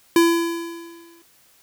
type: tone with exponential decay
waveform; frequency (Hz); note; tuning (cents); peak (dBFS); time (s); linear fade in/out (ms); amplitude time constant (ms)
square; 336.8; E4; +37; -11; 0.16-1.22; 2; 230
effects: white hiss -56 dBFS RMS until 1.62 s